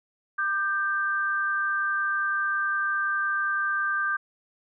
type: tone pair together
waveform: sine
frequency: 1197.6 / 1568 Hz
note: D6 / G6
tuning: +33 / 0 cents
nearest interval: perfect fourth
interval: 467 cents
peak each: -28 / -25 dBFS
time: 0.38-4.17 s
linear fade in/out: 10 ms
effects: none